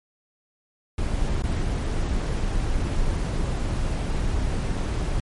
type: noise with dropouts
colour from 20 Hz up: brown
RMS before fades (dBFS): -24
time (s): 0.98-5.2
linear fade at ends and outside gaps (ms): 2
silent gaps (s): 1.423-1.437
effects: MP3 48 kbps